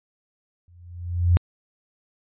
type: tone with exponential growth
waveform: sine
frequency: 87.31 Hz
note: F2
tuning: in tune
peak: -11 dBFS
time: 0.68-1.37 s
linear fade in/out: 0 ms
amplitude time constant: 150 ms
effects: resampled to 8000 Hz